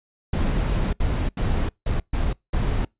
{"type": "noise bursts at uneven times", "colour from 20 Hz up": "brown", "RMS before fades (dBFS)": -22, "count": 6, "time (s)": [[0.33, 0.93], [1, 1.29], [1.37, 1.69], [1.86, 2], [2.13, 2.33], [2.53, 2.85]], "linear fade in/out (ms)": 5, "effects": ["noise-tail reverb RT60 0.2 s tail -26 dB re dry", "resampled to 8000 Hz"]}